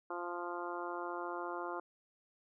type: harmonic tone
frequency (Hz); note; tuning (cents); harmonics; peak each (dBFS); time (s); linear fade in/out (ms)
174.61; F3; 0; 2 / 3 / 4 / 5 / 6 / 7 / 8; -43 / -47 / -46 / -46 / -45 / -47 / -48; 0.1-1.8; 5
effects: none

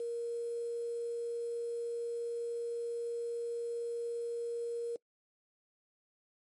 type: tone with quantisation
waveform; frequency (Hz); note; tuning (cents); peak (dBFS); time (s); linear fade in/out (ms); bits
sine; 470; A#4; +14; -34; 0-4.96; 2; 9
effects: noise-tail reverb RT60 0.1 s tail -24 dB re dry + MP3 48 kbps

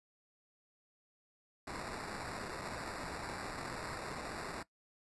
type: noise with sample-and-hold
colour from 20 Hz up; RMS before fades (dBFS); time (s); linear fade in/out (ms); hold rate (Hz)
white; -43; 1.67-4.63; 5; 3150
effects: noise-tail reverb RT60 0.1 s tail -19 dB re dry + resampled to 24000 Hz

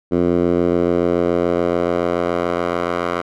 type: tone with band-pass filter sweep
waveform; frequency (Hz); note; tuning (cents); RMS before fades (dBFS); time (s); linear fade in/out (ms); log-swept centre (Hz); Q
10% pulse; 87; F2; -6; -18; 0.11-3.22; 20; 320 to 1000; 1.2
effects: none

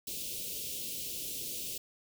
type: band-stop noise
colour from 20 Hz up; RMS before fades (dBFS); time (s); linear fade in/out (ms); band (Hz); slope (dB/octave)
white; -39; 0.07-1.78; 5; 560 to 2600; 48
effects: none

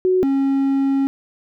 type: tone pair in turn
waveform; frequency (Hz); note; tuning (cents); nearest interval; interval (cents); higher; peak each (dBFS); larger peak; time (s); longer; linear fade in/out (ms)
sine / triangle; 370 / 273; F#4 / C#4; 0 / -26; perfect fourth; 526; first; -13; neither; 0.05-0.23 / 0.23-1.07; second; 0
effects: none

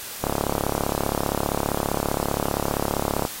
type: click train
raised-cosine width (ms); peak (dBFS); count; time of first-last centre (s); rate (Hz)
1; -9; 107; 0.24-3.251; 35.2
effects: white hiss -35 dBFS RMS until 3.4 s + AAC 48 kbps

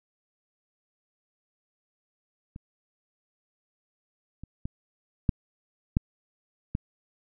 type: clicks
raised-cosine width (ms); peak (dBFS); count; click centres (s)
5; -28 / -28 / -20 / -9 / -9 / -15; 6; 2.561 / 4.436 / 4.655 / 5.292 / 5.969 / 6.751
effects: none

